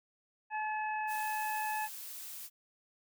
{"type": "harmonic tone", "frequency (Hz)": 859, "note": "A5", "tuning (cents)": -42, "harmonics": [1, 2, 3], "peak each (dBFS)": [-34, -40, -44], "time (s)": [0.5, 1.89], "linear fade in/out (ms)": 50}
{"type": "noise", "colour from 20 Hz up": "blue", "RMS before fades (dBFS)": -45, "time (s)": [1.07, 2.5], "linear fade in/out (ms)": 50}
{"effects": []}